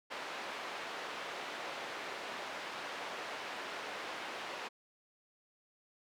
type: band-pass noise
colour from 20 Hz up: pink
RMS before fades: -43 dBFS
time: 0.1-4.69 s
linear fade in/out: 20 ms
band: 530 to 3200 Hz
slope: 12 dB/octave
effects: none